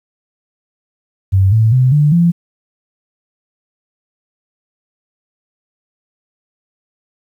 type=tone with pitch steps; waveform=sine; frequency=96 / 110.91 / 128.14 / 148.05 / 171.05 Hz; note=G2 / A2 / C3 / D3 / F3; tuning=-36 / +14 / -36 / +14 / -36 cents; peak=-7 dBFS; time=1.32-2.32 s; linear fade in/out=20 ms; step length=200 ms; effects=8-bit